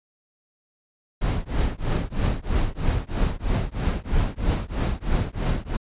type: noise with tremolo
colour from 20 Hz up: brown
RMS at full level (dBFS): -19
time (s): 1.21-5.77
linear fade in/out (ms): 10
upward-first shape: triangle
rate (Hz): 3.1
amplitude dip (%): 100
effects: resampled to 8000 Hz